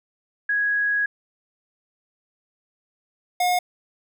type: tone pair in turn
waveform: sine / square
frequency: 1661.2 / 719.3 Hz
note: G#6 / F#5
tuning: 0 / -49 cents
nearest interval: octave + major second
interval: 1449 cents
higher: first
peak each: -19 dBFS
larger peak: neither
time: 0.49-1.06 / 3.4-3.59 s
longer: first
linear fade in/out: 5 ms
effects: none